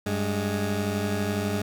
20% pulse tone pair together, 97.84 / 207.7 Hz, G2 / G#3, -3 / 0 cents, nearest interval octave + minor second, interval 1303 cents, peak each -23 dBFS, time 0.06-1.62 s, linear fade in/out 5 ms, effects none

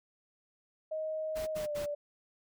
sine tone with pitch glide, 627 to 585 Hz, D#5 to D5, +13 to -7 cents, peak -33 dBFS, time 0.91-1.95 s, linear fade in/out 10 ms, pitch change -120 cents, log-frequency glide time 1.52-1.76 s
pink noise bursts, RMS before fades -44 dBFS, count 3, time 1.35-1.864 s, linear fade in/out 20 ms, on 120 ms, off 77 ms
effects none

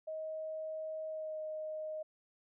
sine tone with pitch glide, 630 to 621.7 Hz, D#5 to D#5, +21 to -2 cents, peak -38 dBFS, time 0.07-2.03 s, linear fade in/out 10 ms, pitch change -23 cents, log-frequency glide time 1.08-1.4 s, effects none

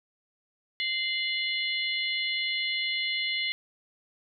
harmonic tone with a mistuned harmonic, 693 Hz, F5, 14 cents flat, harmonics 3 / 4 / 5 / 6, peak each -30 / -33 / -34 / -35 dBFS, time 0.8-3.52 s, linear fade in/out 0 ms, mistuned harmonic 4, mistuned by +100 cents, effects none

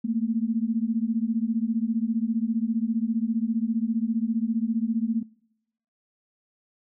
sine beating tone pair, 220 / 235 Hz, A3 / A#3, 0 / +14 cents, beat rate 15 Hz, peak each -26 dBFS, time 0.04-5.23 s, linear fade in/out 10 ms, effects noise-tail reverb RT60 0.8 s tail -25 dB re dry

